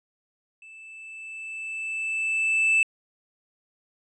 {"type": "tone with level ramp", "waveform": "triangle", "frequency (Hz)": 2637, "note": "E7", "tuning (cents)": 0, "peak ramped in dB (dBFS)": [-43, -15], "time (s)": [0.62, 2.83], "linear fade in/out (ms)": 2, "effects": ["resampled to 22050 Hz"]}